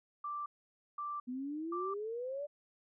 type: tone bursts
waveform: sine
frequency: 1174.7 Hz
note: D6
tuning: in tune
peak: -37 dBFS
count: 3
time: 0.24-1.94 s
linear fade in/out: 5 ms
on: 220 ms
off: 520 ms
type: exponential sweep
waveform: sine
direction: up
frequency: 243.7 to 594 Hz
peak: -37 dBFS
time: 1.27-2.47 s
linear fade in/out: 20 ms
effects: none